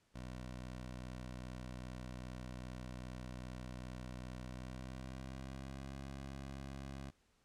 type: tone with pitch glide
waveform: 15% pulse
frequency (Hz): 62.5 to 67.76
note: B1 to C#2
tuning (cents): +21 to -39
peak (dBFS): -39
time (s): 0.14-7.11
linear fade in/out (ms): 20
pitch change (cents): +140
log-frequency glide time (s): 4.43-5.94
effects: pink hiss -75 dBFS RMS until 7.44 s + low-pass 9000 Hz 12 dB/octave